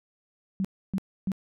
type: tone bursts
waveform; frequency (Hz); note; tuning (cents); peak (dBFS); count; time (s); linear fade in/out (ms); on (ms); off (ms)
sine; 191.6; G3; -39; -24; 3; 0.6-1.318; 0; 46; 290
effects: none